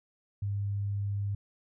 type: tone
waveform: sine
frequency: 100.8 Hz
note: G2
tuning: 49 cents sharp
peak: -29 dBFS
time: 0.42-1.35 s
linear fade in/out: 5 ms
effects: none